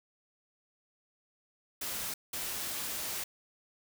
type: noise bursts at uneven times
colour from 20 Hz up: white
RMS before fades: -37 dBFS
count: 2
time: 1.81-2.14 / 2.33-3.24 s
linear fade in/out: 5 ms
effects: none